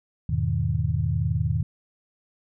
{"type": "chord", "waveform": "sine", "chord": "E major seventh", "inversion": "none", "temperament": "equal", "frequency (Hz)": [82.41, 103.83, 123.47, 155.56], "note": ["E2", "G#2", "B2", "D#3"], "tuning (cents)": [0, 0, 0, 0], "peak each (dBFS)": -27, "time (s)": [0.29, 1.63], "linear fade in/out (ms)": 5, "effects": []}